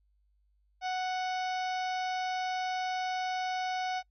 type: harmonic tone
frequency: 740 Hz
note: F#5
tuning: in tune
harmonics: 1 / 2 / 3 / 4 / 5 / 6 / 7 / 8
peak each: -31 / -41 / -42 / -47 / -48 / -50 / -48 / -52 dBFS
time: 0.81-4.03 s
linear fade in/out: 50 ms
effects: noise-tail reverb RT60 0.1 s tail -25 dB re dry + added 50 Hz sine -67 dBFS peak until 4.1 s